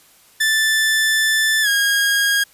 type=tone with pitch glide; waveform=sawtooth; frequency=1760 to 1632.7 Hz; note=A6 to G#6; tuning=0 to -30 cents; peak=-11 dBFS; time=0.4-2.44 s; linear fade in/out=10 ms; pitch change=-130 cents; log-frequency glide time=1.62-1.68 s; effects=white hiss -51 dBFS RMS until 2.53 s + resampled to 32000 Hz